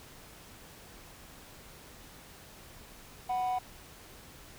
triangle tone pair together, 742.2 / 987.8 Hz, F#5 / B5, +5 / 0 cents, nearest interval perfect fourth, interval 495 cents, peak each -26 / -36 dBFS, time 3.29-3.59 s, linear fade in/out 10 ms, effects tanh soft clip ceiling -24 dBFS + pink hiss -52 dBFS RMS until 4.58 s

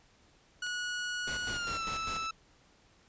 sawtooth tone with pitch glide, 1460 to 1315.8 Hz, F#6 to E6, -24 to -4 cents, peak -30 dBFS, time 0.62-2.31 s, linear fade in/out 5 ms, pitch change -180 cents, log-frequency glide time 1.49-1.86 s
click, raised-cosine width 0.2 ms, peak -33 dBFS, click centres 0.666 s
pink noise with tremolo, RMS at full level -41 dBFS, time 1.27-2.27 s, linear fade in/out 5 ms, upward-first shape square, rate 5 Hz, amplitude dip 65%
effects pink hiss -64 dBFS RMS until 3.08 s + resampled to 16000 Hz

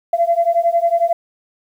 sine beating tone pair, 675 / 686 Hz, E5 / F5, +41 / -31 cents, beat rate 11 Hz, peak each -15 dBFS, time 0.13-1.13 s, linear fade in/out 5 ms, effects tanh soft clip ceiling -5 dBFS + 8-bit

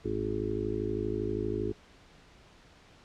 harmonic tone with a mistuned harmonic, 52.6 Hz, G#1, 23 cents sharp, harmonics 1 / 2 / 4 / 5 / 6 / 7 / 8, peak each -41 / -37 / -40 / -41 / -37 / -35 / -35 dBFS, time 0.04-1.73 s, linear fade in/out 20 ms, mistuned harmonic 1, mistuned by -97 cents, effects pink hiss -57 dBFS RMS until 3.04 s + low-pass 5000 Hz 12 dB/octave

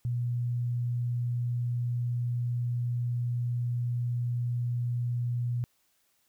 sine tone, 121 Hz, B2, 35 cents flat, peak -27 dBFS, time 0.05-5.64 s, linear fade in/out 0 ms, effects white hiss -71 dBFS RMS until 6.28 s

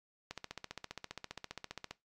click train, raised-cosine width 0.2 ms, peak -24 dBFS, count 25, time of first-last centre 0.31-1.91 s, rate 15 Hz, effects noise-tail reverb RT60 0.2 s tail -20 dB re dry + AAC 64 kbps

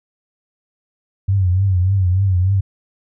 sine tone with vibrato, 94 Hz, F#2, 28 cents sharp, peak -12 dBFS, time 1.28-2.61 s, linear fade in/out 10 ms, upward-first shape triangle, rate 3.4 Hz, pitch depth 110 cents each way, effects none

